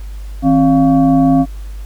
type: tone with frequency modulation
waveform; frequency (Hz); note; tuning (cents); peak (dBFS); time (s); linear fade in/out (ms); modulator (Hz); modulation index
sine; 267.5; C4; +38; -7; 0.42-1.46; 50; 429; 0.77
effects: added 50 Hz sine -24 dBFS peak until 1.85 s + pink hiss -45 dBFS RMS until 1.85 s